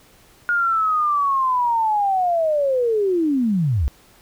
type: linear sweep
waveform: sine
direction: down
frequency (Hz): 1434 to 58.27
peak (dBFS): -16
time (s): 0.49-3.88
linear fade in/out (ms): 0
effects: pink hiss -52 dBFS RMS until 4.21 s